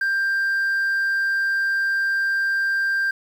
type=tone; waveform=sine; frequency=1585 Hz; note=G6; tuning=19 cents sharp; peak=-16 dBFS; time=0.01-3.11 s; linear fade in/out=5 ms; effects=tanh soft clip ceiling -18 dBFS + 8-bit